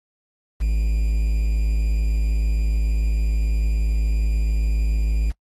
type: tone with quantisation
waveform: triangle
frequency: 53.4 Hz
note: G#1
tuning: 49 cents sharp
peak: -15 dBFS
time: 0.6-5.32 s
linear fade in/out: 20 ms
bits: 7
effects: noise-tail reverb RT60 0.1 s tail -25 dB re dry + AAC 32 kbps